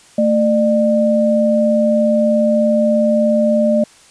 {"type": "tone pair together", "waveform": "sine", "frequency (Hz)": [223.2, 600], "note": ["A3", "D5"], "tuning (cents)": [25, 37], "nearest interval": "octave + perfect fourth", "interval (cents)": 1712, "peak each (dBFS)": [-14, -13], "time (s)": [0.18, 3.84], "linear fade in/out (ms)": 5, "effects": ["white hiss -46 dBFS RMS until 4.1 s", "resampled to 22050 Hz"]}